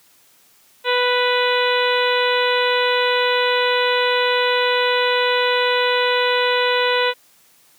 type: harmonic tone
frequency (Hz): 493.9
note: B4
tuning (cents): 0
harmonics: 1 / 2 / 3 / 4 / 5 / 6 / 7 / 8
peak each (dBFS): -19 / -22 / -24 / -25 / -26 / -27 / -27 / -28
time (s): 0.84-7.14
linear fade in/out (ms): 50
effects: white hiss -54 dBFS RMS until 7.78 s + high-pass 100 Hz 12 dB/octave